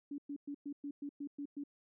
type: tone bursts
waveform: sine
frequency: 286 Hz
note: D4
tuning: 46 cents flat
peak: -39 dBFS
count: 9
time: 0.11-1.638 s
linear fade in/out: 5 ms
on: 72 ms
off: 110 ms
effects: none